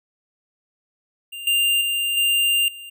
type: tone with level steps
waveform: square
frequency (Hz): 2794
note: F7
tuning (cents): 0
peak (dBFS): -32 / -17 / -21 / -17 / -36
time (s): 1.32-2.9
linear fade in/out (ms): 10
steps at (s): 1.47 / 1.81 / 2.17 / 2.68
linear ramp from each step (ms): 2
effects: none